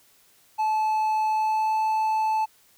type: tone with pitch glide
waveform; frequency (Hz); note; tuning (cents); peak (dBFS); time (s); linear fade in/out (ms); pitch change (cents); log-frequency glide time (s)
triangle; 867 to 873.5; A5 to A5; -26 to -13; -19; 0.58-2.46; 20; +13; 1.3-1.77
effects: white hiss -59 dBFS RMS until 2.77 s